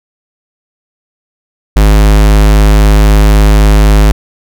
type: tone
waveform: square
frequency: 51.91 Hz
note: G#1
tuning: in tune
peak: -3 dBFS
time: 1.76-4.12 s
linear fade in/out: 5 ms
effects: none